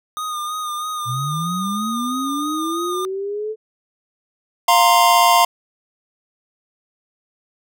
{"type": "tone with vibrato", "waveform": "square", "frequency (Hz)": 1226, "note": "D#6", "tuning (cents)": -26, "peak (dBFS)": -24, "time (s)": [0.17, 3.05], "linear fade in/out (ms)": 0, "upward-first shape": "sine", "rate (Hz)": 3.1, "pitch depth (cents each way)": 36}
{"type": "linear sweep", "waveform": "sine", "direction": "up", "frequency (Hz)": [116.54, 440], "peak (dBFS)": -22, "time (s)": [1.05, 3.56], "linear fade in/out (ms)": 50}
{"type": "chord", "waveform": "square", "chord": "F suspended fourth", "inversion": "none", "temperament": "just", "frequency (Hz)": [698.5, 931.3, 1047.7], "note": ["F5", "Bb5", "C6"], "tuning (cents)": [0, -2, 2], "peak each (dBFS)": -16, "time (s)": [4.68, 5.45], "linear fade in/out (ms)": 5}
{"effects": []}